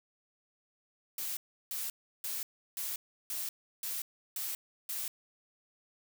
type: noise bursts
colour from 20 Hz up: blue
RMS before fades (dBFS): -37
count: 8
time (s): 1.18-5.08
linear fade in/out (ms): 2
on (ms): 190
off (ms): 340
effects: none